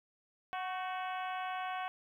harmonic tone with a mistuned harmonic, 370 Hz, F#4, in tune, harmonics 2 / 3 / 4 / 5 / 6 / 7 / 8 / 9, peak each -38 / -42 / -45 / -51 / -50 / -50 / -53 / -56 dBFS, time 0.53-1.88 s, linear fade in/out 0 ms, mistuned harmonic 4, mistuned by +51 cents, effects 12-bit

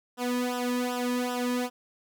sawtooth tone with flanger, 246.9 Hz, B3, in tune, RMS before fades -29 dBFS, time 0.17-1.7 s, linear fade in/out 50 ms, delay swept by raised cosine 0.45 to 1.45 ms, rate 2.6 Hz, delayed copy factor -0.85, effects none

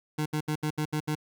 25% pulse tone bursts, 152.3 Hz, D#3, 37 cents flat, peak -23 dBFS, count 7, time 0.18-1.153 s, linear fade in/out 10 ms, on 79 ms, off 70 ms, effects none

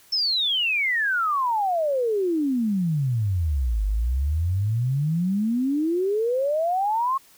sine exponential two-way sweep, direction down then up, 5390 to 49 to 1100 Hz, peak -20 dBFS, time 0.12-7.18 s, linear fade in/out 10 ms, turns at 3.85 s, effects white hiss -54 dBFS RMS until 7.37 s

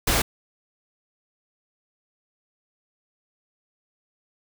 pink noise, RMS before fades -21 dBFS, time 0.07-0.22 s, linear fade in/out 5 ms, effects none

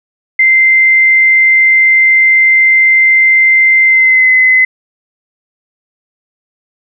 sine tone with pitch glide, 2082 to 2038 Hz, C7 to C7, -9 to -46 cents, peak -4 dBFS, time 0.39-4.65 s, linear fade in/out 5 ms, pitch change -37 cents, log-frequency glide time 3.85-4.31 s, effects none

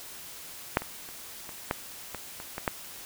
clicks, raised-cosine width 0.5 ms, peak -6 / -22 / -29 / -26 / -11 / -20 / -25 / -18 / -10 dBFS, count 9, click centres 0.771 / 0.82 / 1.089 / 1.492 / 1.711 / 2.147 / 2.401 / 2.581 / 2.678 s, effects white hiss -44 dBFS RMS until 3.05 s

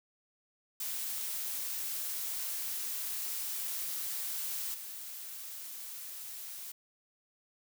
blue noise with level steps, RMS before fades -37 / -44 dBFS, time 0.8-6.72 s, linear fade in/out 5 ms, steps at 4.74 s, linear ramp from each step 5 ms, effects none

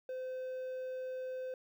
triangle tone, 514 Hz, C5, 31 cents flat, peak -36 dBFS, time 0.09-1.54 s, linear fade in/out 2 ms, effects 12-bit

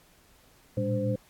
sine tone cluster, 113 / 119.2 / 199.7 / 291.6 / 517 Hz, A2 / A#2 / G3 / D4 / C5, +47 / +39 / +32 / -12 / -21 cents, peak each -30 / -36 / -32 / -35 / -30 dBFS, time 0.77-1.16 s, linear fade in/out 5 ms, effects pink hiss -60 dBFS RMS until 1.29 s + AAC 64 kbps

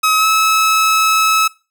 sawtooth tone with pitch glide, 1275 to 1296.5 Hz, D#6 to E6, +42 to -29 cents, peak -7 dBFS, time 0.03-1.48 s, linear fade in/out 10 ms, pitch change +29 cents, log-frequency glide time 0.17-0.26 s, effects noise-tail reverb RT60 0.3 s tail -21 dB re dry

